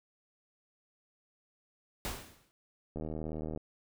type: noise with exponential decay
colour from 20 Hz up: pink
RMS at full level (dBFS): -35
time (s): 2.05-2.51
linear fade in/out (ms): 0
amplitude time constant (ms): 100
type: click train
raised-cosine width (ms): 2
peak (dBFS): -26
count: 49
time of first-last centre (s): 2.96-3.575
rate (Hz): 78.1
effects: none